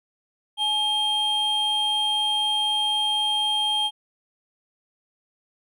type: tone pair together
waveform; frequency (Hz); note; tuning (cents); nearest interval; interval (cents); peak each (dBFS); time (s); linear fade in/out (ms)
triangle; 847 / 3202; G#5 / G7; +34 / +36; octave + major seventh; 2302; -26 / -20; 0.57-3.91; 50
effects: none